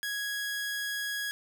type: tone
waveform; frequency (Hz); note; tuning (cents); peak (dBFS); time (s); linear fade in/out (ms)
sawtooth; 1661.2; G#6; 0; -28; 0.03-1.31; 0
effects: none